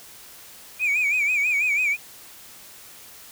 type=tone with vibrato; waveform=sine; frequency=2375 Hz; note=D7; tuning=19 cents sharp; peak=-17 dBFS; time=0.79-1.97 s; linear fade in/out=50 ms; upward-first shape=sine; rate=6.1 Hz; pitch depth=110 cents each way; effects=tanh soft clip ceiling -17 dBFS + white hiss -45 dBFS RMS until 3.31 s